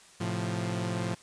sawtooth chord, F major, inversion first, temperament equal, 110 / 130.81 / 174.61 Hz, A2 / C3 / F3, 0 / 0 / 0 cents, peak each -29 / -35 / -29 dBFS, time 0.2-1.15 s, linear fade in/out 10 ms, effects white hiss -55 dBFS RMS until 1.22 s + resampled to 22050 Hz

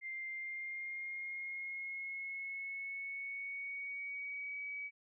sine tone with pitch glide, 2098 to 2275 Hz, C7 to C#7, +4 to +44 cents, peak -40 dBFS, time 0.01-4.91 s, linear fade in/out 50 ms, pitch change +140 cents, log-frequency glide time 0.28-4.62 s, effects none

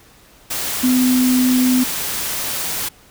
sine tone in noise, 253.3 Hz, B3, 44 cents sharp, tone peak -12 dBFS, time 0.83-1.84 s, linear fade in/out 10 ms, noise white, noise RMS -23 dBFS, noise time 0.5-2.89 s, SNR +8 dB, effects pink hiss -48 dBFS RMS until 3.1 s

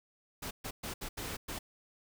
pink noise bursts at uneven times, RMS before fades -40 dBFS, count 6, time 0.42-0.51 / 0.64-0.71 / 0.83-0.94 / 1.01-1.09 / 1.17-1.37 / 1.48-1.59 s, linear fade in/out 10 ms, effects none

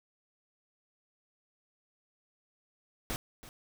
pink noise with echo, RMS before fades -35 dBFS, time 3.1-3.16 s, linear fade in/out 0 ms, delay 330 ms, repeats 1, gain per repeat -15 dB, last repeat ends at 3.49 s, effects none

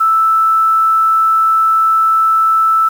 sine tone with quantisation, 1318.5 Hz, E6, in tune, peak -8 dBFS, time 0-2.89 s, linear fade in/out 10 ms, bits 6, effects none

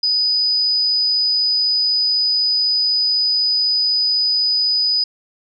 sine tone, 4978 Hz, D#8, in tune, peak -14 dBFS, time 0.03-5.04 s, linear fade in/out 5 ms, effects none

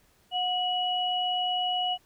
sine tone pair together, 728.2 / 2923 Hz, F#5 / F#7, -28 / -22 cents, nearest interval 2 octaves, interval 2406 cents, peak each -28 dBFS, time 0.31-1.98 s, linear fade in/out 50 ms, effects pink hiss -64 dBFS RMS until 2.05 s

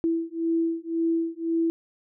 sine beating tone pair, 329.6 / 331.5 Hz, E4 / E4, 0 / +10 cents, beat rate 1.9 Hz, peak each -26 dBFS, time 0.04-1.7 s, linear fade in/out 0 ms, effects none

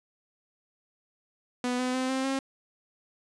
sawtooth tone with pitch steps, 247.7 / 252.9 / 258.2 / 263.6 / 269.2 Hz, B3 / B3 / C4 / C4 / C4, +5 / +41 / -23 / +13 / +49 cents, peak -23 dBFS, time 1.64-2.39 s, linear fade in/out 2 ms, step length 150 ms, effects resampled to 22050 Hz

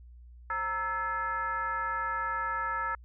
sine tone with frequency modulation, 1318.5 Hz, E6, in tune, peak -29 dBFS, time 0.5-2.95 s, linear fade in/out 2 ms, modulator 394 Hz, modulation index 1.1, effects added 60 Hz sine -48 dBFS peak until 3.04 s

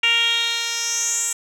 10% pulse tone with band-pass filter sweep, 464.9 Hz, A#4, 5 cents flat, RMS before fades -21 dBFS, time 0.03-1.33 s, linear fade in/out 5 ms, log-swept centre 2700 to 8100 Hz, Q 4.8, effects none

